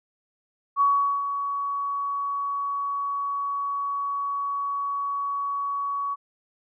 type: tone with ADSR envelope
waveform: sine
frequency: 1125 Hz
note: C#6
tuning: 25 cents sharp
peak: -16 dBFS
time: 0.76-6.16 s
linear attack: 50 ms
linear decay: 410 ms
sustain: -9 dB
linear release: 31 ms
effects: none